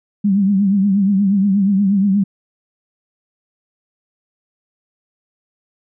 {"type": "tone with vibrato", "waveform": "sine", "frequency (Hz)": 197.7, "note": "G3", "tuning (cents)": 15, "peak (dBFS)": -11, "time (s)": [0.24, 2.24], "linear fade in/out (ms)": 10, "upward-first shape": "triangle", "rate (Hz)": 8.4, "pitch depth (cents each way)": 96, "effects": []}